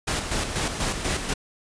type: noise with tremolo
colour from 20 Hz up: pink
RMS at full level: -25 dBFS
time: 0.07-1.34 s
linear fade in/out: 10 ms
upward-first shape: square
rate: 4.1 Hz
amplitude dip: 50%
effects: resampled to 22050 Hz